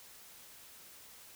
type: silence
effects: white hiss -55 dBFS RMS until 1.35 s